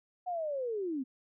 sine linear sweep, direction down, 740 to 246.9 Hz, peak -32 dBFS, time 0.26-1.04 s, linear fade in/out 20 ms, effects none

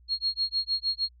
sine tone with tremolo, 4275 Hz, C8, 36 cents sharp, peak -22 dBFS, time 0.08-1.09 s, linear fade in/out 50 ms, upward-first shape sine, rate 6.5 Hz, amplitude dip 100%, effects added 60 Hz sine -53 dBFS peak until 1.2 s + MP3 48 kbps

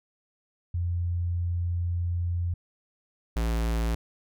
sine / square tone pair in turn, 87 / 56.54 Hz, F2 / A1, -6 / +48 cents, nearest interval perfect fifth, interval 746 cents, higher first, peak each -25 dBFS, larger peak neither, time 0.74-2.54 / 3.36-3.95 s, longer first, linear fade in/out 5 ms, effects none

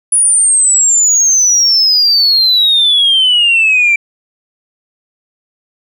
sine exponential sweep, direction down, 9880 to 2329 Hz, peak -5 dBFS, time 0.12-3.96 s, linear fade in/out 5 ms, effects tanh soft clip ceiling -3 dBFS

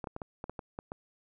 clicks, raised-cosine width 1 ms, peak -24 dBFS, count 9, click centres 0.042 / 0.072 / 0.164 / 0.218 / 0.441 / 0.496 / 0.592 / 0.789 / 0.919 s, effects none

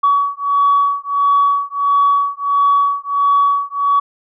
sine beating tone pair, 1131 / 1132.5 Hz, C#6 / C#6, +34 / +37 cents, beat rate 1.5 Hz, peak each -14 dBFS, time 0.03-4 s, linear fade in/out 10 ms, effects tanh soft clip ceiling -4 dBFS

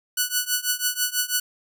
5% pulse tone with tremolo, 1480 Hz, F#6, in tune, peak -7 dBFS, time 0.17-1.4 s, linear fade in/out 5 ms, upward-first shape triangle, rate 6.1 Hz, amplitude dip 95%, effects none

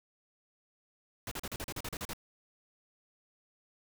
pink noise bursts, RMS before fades -39 dBFS, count 11, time 1.27-2.134 s, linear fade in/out 2 ms, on 44 ms, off 38 ms, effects none

